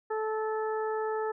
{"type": "harmonic tone", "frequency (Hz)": 435.8, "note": "A4", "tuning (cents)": -17, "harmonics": [1, 2, 3, 4], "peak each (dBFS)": [-30, -35, -39, -43], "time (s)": [0.1, 1.32], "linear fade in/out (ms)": 10, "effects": []}